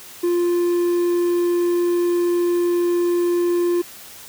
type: tone with quantisation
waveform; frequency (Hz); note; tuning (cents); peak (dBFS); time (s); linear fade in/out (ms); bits
triangle; 349.2; F4; 0; -14; 0.23-3.82; 10; 7
effects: white hiss -40 dBFS RMS until 4.28 s